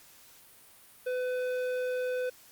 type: tone with tanh clipping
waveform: sine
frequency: 503 Hz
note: B4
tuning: 32 cents sharp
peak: -31 dBFS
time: 1.06-2.3 s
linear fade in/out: 10 ms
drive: 12 dB
effects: white hiss -56 dBFS RMS until 2.51 s + Opus 48 kbps